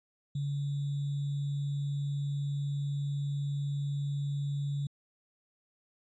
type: tone with sample-and-hold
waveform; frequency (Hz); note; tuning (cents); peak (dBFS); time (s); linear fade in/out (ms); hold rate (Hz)
sine; 142; C#3; +42; -30; 0.35-4.87; 5; 3675
effects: resampled to 16000 Hz